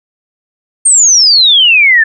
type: exponential sweep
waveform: sine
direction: down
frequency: 8770 to 1730 Hz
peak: -3 dBFS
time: 0.85-2.04 s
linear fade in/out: 10 ms
effects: none